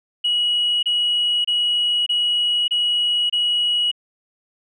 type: tone bursts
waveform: sine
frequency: 2913 Hz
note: F#7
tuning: 28 cents flat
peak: -15 dBFS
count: 6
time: 0.24-3.915 s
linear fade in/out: 10 ms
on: 590 ms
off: 27 ms
effects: tanh soft clip ceiling -13 dBFS